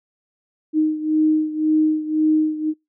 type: beating tone pair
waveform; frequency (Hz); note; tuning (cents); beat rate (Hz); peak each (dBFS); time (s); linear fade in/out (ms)
sine; 309.8 / 311.7; D#4 / D#4; -7 / +3; 1.9; -17 / -21; 0.73-2.74; 50
effects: noise-tail reverb RT60 0.2 s tail -26 dB re dry